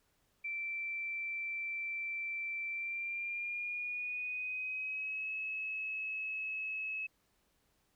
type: tone with pitch glide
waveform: sine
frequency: 2340 to 2581 Hz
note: D7 to E7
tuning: -7 to -37 cents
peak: -36 dBFS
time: 0.44-7.07 s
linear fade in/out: 10 ms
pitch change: +170 cents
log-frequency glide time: 2.7-5.31 s
effects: pink hiss -75 dBFS RMS until 7.95 s